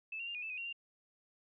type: tone with pitch steps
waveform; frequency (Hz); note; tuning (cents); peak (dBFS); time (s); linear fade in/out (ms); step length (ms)
sine; 2622 / 2755 / 2799 / 2458 / 2634 / 2502 / 2749 / 2781; E7 / F7 / F7 / D#7 / E7 / D#7 / F7 / F7; -10 / -24 / +3 / -22 / -2 / +9 / -28 / -8; -39; 0.12-0.728; 5; 76
effects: none